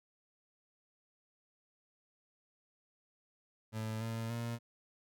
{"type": "tone with pitch steps", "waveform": "30% pulse", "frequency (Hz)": [110, 113.55, 117.22], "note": ["A2", "A#2", "A#2"], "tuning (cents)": [0, -45, 10], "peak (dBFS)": -34, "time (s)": [3.72, 4.59], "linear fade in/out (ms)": 50, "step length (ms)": 290, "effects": []}